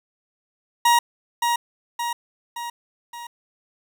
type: tone with echo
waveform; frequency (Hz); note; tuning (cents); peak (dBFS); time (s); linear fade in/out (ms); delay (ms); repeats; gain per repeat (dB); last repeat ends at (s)
40% pulse; 947; A#5; +27; -13; 0.85-0.99; 5; 570; 4; -5; 3.27
effects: 9-bit